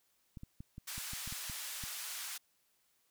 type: clicks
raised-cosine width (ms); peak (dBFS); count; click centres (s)
5; -34; 10; 0.372 / 0.434 / 0.605 / 0.781 / 0.98 / 1.134 / 1.276 / 1.325 / 1.498 / 1.838
type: band-pass noise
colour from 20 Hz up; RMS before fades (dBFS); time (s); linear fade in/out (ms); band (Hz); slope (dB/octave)
white; -43; 0.87-2.38; 10; 1100 to 13000; 12
effects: white hiss -75 dBFS RMS until 3.1 s